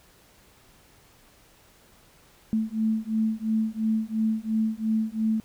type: beating tone pair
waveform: sine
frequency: 218.6 / 221.5 Hz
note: A3 / A3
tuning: -11 / +12 cents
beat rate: 2.9 Hz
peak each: -26 dBFS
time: 2.53-5.4 s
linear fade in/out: 0 ms
effects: pink hiss -57 dBFS RMS until 5.44 s